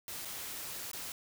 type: noise with dropouts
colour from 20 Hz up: white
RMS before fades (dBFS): -42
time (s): 0.08-1.12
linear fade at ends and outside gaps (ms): 1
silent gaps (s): 0.25-0.254 / 0.915-0.932
effects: none